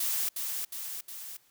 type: noise with echo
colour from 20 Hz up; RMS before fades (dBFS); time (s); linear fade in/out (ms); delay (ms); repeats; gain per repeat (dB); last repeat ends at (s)
blue; -30; 0-0.29; 5; 360; 3; -4; 1.37
effects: white hiss -65 dBFS RMS until 1.5 s